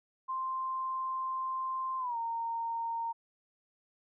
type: tone with pitch glide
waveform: sine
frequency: 1046.5 to 921.6 Hz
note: C6 to A#5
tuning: 0 to -20 cents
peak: -32 dBFS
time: 0.28-3.13 s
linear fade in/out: 20 ms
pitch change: -220 cents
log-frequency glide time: 1.99-2.17 s
effects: none